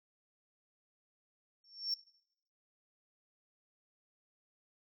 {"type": "tone with exponential growth", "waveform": "sine", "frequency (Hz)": 5450, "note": "F8", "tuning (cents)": -43, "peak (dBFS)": -27, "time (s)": [1.64, 1.94], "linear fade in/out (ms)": 2, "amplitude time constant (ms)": 65, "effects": ["noise-tail reverb RT60 0.7 s tail -21 dB re dry", "tanh soft clip ceiling -29 dBFS"]}